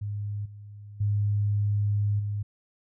sine tone with level steps, 103 Hz, G#2, 14 cents flat, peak -29 / -41 / -22 / -27 dBFS, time 0.01-2.43 s, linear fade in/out 10 ms, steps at 0.45 / 1 / 2.19 s, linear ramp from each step 10 ms, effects none

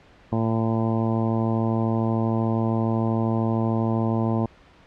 harmonic tone, 112.9 Hz, A2, 45 cents sharp, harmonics 1 / 2 / 3 / 4 / 5 / 6 / 7 / 8 / 9, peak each -24 / -24 / -29 / -34 / -34 / -34 / -36 / -36 / -37 dBFS, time 0.32-4.46 s, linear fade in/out 5 ms, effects pink hiss -52 dBFS RMS until 4.86 s + low-pass 3000 Hz 12 dB/octave

